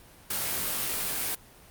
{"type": "noise with comb filter", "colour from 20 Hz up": "white", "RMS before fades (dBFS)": -30, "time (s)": [0.3, 1.35], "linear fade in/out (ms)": 5, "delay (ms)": 19, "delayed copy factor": -0.9, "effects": ["pink hiss -53 dBFS RMS until 1.7 s", "Opus 32 kbps"]}